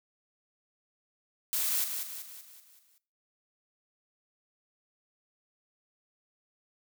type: noise with echo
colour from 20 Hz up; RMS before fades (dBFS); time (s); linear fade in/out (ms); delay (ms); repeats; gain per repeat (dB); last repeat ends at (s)
blue; -30; 1.53-1.84; 0; 190; 6; -6; 2.98
effects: noise-tail reverb RT60 0.4 s tail -19 dB re dry